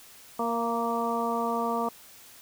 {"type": "harmonic tone with a mistuned harmonic", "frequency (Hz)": 233.1, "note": "A#3", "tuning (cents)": 0, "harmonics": [1, 2, 3, 4, 5], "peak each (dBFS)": [-32, -32, -32, -32, -32], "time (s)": [0.39, 1.89], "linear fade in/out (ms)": 5, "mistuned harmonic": 3, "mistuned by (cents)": -21, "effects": ["white hiss -51 dBFS RMS until 2.41 s"]}